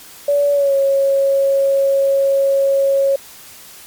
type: tone with pitch glide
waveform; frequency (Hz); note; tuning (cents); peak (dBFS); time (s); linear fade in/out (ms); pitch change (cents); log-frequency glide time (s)
sine; 573 to 549.3; D5 to C#5; -43 to -16; -11; 0.28-3.16; 5; -73; 0.53-0.74
effects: white hiss -39 dBFS RMS until 3.86 s + MP3 96 kbps